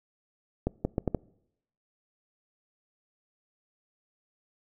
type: accelerating click train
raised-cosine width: 2 ms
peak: -13 dBFS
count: 5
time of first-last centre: 0.67-1.147 s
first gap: 180 ms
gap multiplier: 0.73
effects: noise-tail reverb RT60 0.8 s tail -24 dB re dry